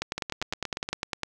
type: two click trains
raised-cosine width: 0.2 ms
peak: -11 / -14 dBFS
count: 13 / 7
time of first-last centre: 0.02-1.233 / 0.18-0.889 s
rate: 9.89 / 8.46 Hz
effects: none